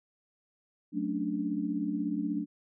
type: chord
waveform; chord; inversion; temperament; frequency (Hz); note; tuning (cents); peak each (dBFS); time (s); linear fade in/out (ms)
sine; D major seventh; first; equal; 185 / 220 / 277.2 / 293.7; F#3 / A3 / C#4 / D4; 0 / 0 / 0 / 0; -36 / -35 / -38 / -32; 0.92-2.46; 50
effects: none